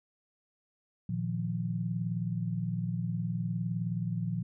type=chord; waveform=sine; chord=Bb suspended fourth; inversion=none; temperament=just; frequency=116.54 / 155.39 / 174.81 Hz; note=Bb2 / Eb3 / F3; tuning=0 / -2 / +2 cents; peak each=-34 / -37 / -33 dBFS; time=1.09-4.43 s; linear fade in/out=5 ms; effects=none